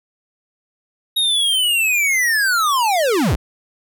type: linear sweep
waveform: square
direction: down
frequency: 3783 to 34.65 Hz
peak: -15 dBFS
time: 1.16-3.36 s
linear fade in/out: 10 ms
effects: none